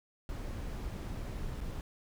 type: noise with dropouts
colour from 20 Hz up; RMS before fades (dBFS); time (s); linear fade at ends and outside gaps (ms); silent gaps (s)
brown; -39; 0.29-1.81; 1; 1.606-1.611
effects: none